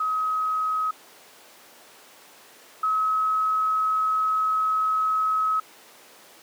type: tone pair in turn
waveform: sine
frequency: 1270 / 1281.1 Hz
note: D#6 / E6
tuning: +35 / -50 cents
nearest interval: unison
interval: 15 cents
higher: second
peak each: -22 / -20 dBFS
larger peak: second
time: 0-0.91 / 2.83-5.6 s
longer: second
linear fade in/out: 5 ms
effects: pink hiss -49 dBFS RMS until 6.42 s + high-pass 400 Hz 12 dB/octave